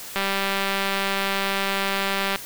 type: click train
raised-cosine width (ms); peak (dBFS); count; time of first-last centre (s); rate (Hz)
0.3; -8; 432; 0.16-2.359; 196
effects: white hiss -37 dBFS RMS until 2.45 s